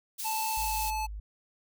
white high-pass noise, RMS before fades -36 dBFS, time 0.18-0.91 s, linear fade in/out 20 ms, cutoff 4100 Hz, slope 12 dB/octave
square tone with pitch glide, 880 to 867.4 Hz, A5 to A5, 0 to -25 cents, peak -31 dBFS, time 0.24-1.07 s, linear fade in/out 20 ms, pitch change -25 cents, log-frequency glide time 0.54-0.92 s
sine tone, 51.91 Hz, G#1, in tune, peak -36 dBFS, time 0.57-1.2 s, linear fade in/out 5 ms
effects none

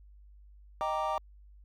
triangle chord, Eb major seventh, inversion none, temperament equal, 622.3 / 784 / 932.3 / 1174.7 Hz, Eb5 / G5 / Bb5 / D6, 0 / 0 / 0 / 0 cents, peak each -33 dBFS, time 0.81-1.18 s, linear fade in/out 0 ms, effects added 50 Hz sine -52 dBFS peak until 1.64 s

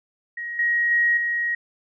sine tone with level steps, 1890 Hz, A#6, 23 cents sharp, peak -28 / -18 / -16 / -21 dBFS, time 0.37-1.55 s, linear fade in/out 5 ms, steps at 0.59 / 0.91 / 1.17 s, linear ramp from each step 2 ms, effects none

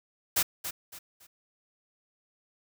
white noise with echo, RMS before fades -25 dBFS, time 0.36-0.43 s, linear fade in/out 10 ms, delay 280 ms, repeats 3, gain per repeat -10 dB, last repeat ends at 1.27 s, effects none

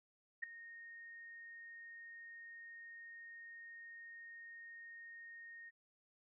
sine tone with ADSR envelope, 1853 Hz, A#6, 11 cents flat, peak -35 dBFS, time 0.42-5.71 s, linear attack 16 ms, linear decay 4 ms, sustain -16 dB, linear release 28 ms, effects none

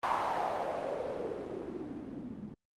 blue noise with low-pass filter sweep, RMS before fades -36 dBFS, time 0.03-2.54 s, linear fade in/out 2 ms, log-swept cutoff 1000 to 200 Hz, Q 3.5, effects Opus 32 kbps

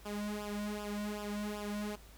sawtooth tone with flanger, 207.7 Hz, G#3, in tune, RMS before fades -39 dBFS, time 0.05-1.96 s, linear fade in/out 10 ms, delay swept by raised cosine 0.47 to 2.47 ms, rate 2.6 Hz, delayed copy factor -0.8, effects added 53 Hz sine -54 dBFS peak until 2.17 s + pink hiss -59 dBFS RMS until 2.17 s

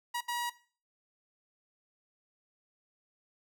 sawtooth tone bursts at uneven times, 959 Hz, A#5, 49 cents sharp, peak -28 dBFS, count 2, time 0.14-0.21 / 0.28-0.5 s, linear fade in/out 10 ms, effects noise-tail reverb RT60 0.4 s tail -18 dB re dry

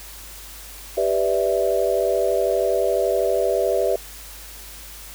sine chord, E minor seventh, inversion first, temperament equal, 392 / 493.9 / 587.3 / 659.3 Hz, G4 / B4 / D5 / E5, 0 / 0 / 0 / 0 cents, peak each -23 dBFS, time 0.97-3.96 s, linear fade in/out 5 ms, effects added 50 Hz sine -42 dBFS peak until 5.14 s + white hiss -40 dBFS RMS until 5.14 s

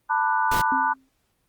sine chord, B minor seventh, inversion third, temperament just, 889 / 987.8 / 1185.3 / 1481.6 Hz, A5 / B5 / D6 / F#6, +18 / 0 / +16 / +2 cents, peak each -23 / -24 / -29 / -26 dBFS, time 0.09-0.94 s, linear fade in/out 20 ms
pink noise, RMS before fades -28 dBFS, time 0.51-0.62 s, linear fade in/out 10 ms
sine tone with exponential decay, 265.3 Hz, C4, 24 cents sharp, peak -25 dBFS, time 0.72-1.09 s, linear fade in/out 1 ms, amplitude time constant 80 ms
effects pink hiss -70 dBFS RMS until 1.48 s + Opus 32 kbps

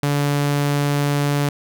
sawtooth tone, 143.9 Hz, D3, 35 cents flat, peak -13 dBFS, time 0.03-1.49 s, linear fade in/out 2 ms, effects none

